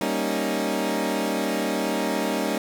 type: chord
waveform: 20% pulse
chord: Eb dominant seventh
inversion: first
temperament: equal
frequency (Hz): 196 / 233.1 / 277.2 / 311.1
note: G3 / Bb3 / Db4 / Eb4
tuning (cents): 0 / 0 / 0 / 0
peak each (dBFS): -24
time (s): 0.01-2.58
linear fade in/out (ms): 2
effects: none